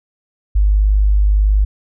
sine tone, 50.8 Hz, G#1, 38 cents flat, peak -9 dBFS, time 0.55-1.65 s, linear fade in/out 10 ms, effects none

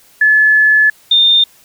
sine tone pair in turn, 1722 / 3623 Hz, A6 / A7, -38 / +50 cents, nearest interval octave + minor second, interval 1288 cents, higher second, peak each -6 dBFS, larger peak neither, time 0.21-0.9 / 1.11-1.44 s, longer first, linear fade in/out 5 ms, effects white hiss -47 dBFS RMS until 1.64 s

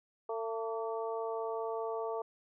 harmonic tone with a mistuned harmonic, 224.9 Hz, A3, 38 cents sharp, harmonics 2 / 3 / 4 / 5, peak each -36 / -40 / -42 / -44 dBFS, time 0.29-2.22 s, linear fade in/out 5 ms, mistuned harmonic 5, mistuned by +33 cents, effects none

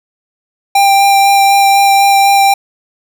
square tone with vibrato, 792 Hz, G5, 18 cents sharp, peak -6 dBFS, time 0.75-2.54 s, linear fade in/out 5 ms, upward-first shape sine, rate 4 Hz, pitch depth 10 cents each way, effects none

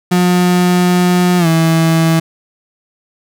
35% pulse tone with pitch glide, 179 to 163.2 Hz, F3 to E3, +43 to -17 cents, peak -7 dBFS, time 0.11-2.2 s, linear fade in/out 10 ms, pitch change -160 cents, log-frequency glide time 1.38-1.47 s, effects none

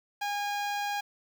sawtooth tone with notch filter, 817 Hz, G#5, 29 cents flat, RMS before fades -32 dBFS, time 0.21-1.01 s, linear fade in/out 10 ms, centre 10000 Hz, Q 0.87, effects 9-bit

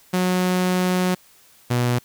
sawtooth tone pair in turn, 182.5 / 122.04 Hz, F#3 / B2, -24 / -20 cents, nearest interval perfect fifth, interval 696 cents, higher first, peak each -14 dBFS, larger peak neither, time 0.13-1.15 / 1.7-1.99 s, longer first, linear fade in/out 10 ms, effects white hiss -53 dBFS RMS until 2.04 s

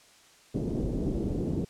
white low-pass noise, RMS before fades -30 dBFS, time 0.54-1.65 s, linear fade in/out 10 ms, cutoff 380 Hz, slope 24 dB/octave, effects white hiss -57 dBFS RMS until 1.69 s + low-pass 8000 Hz 12 dB/octave

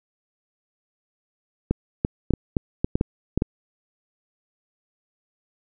clicks, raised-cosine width 3 ms, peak -7 dBFS, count 10, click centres 1.71 / 2.049 / 2.307 / 2.337 / 2.568 / 2.845 / 2.955 / 3.011 / 3.376 / 3.421 s, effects none

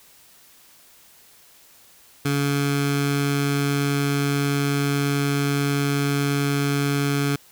15% pulse tone with notch filter, 141.6 Hz, C#3, 37 cents sharp, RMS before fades -22 dBFS, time 2.25-7.36 s, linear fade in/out 5 ms, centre 580 Hz, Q 1.3, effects white hiss -52 dBFS RMS until 7.51 s

